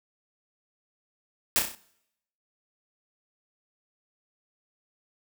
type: noise with echo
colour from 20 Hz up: white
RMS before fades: -22 dBFS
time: 1.56-1.59 s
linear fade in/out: 0 ms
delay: 32 ms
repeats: 5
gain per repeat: -5 dB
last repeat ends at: 1.75 s
effects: noise-tail reverb RT60 0.8 s tail -22 dB re dry